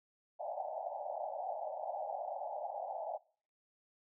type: band-pass noise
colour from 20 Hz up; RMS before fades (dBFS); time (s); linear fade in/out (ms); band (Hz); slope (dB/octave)
white; -41; 0.39-3.18; 20; 570 to 840; 96
effects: noise-tail reverb RT60 0.5 s tail -25 dB re dry